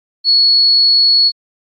sine tone, 4375 Hz, C#8, 24 cents flat, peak -7 dBFS, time 0.24-1.32 s, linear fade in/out 50 ms, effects AAC 64 kbps

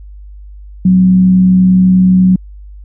sine tone with frequency modulation, 185 Hz, F#3, in tune, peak -4 dBFS, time 0.85-2.36 s, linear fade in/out 5 ms, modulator 71.7 Hz, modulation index 0.21, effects added 50 Hz sine -29 dBFS peak until 2.84 s

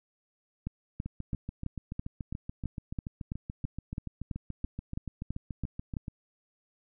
two click trains, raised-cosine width 5 ms, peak -21 / -24 dBFS, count 17 / 36, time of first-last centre 0.67-5.968 / 1.06-6.082 s, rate 3.02 / 6.97 Hz, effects none

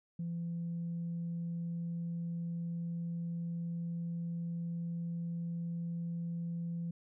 sine tone, 169.5 Hz, E3, 49 cents sharp, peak -34 dBFS, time 0.19-6.91 s, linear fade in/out 5 ms, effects tanh soft clip ceiling -32 dBFS

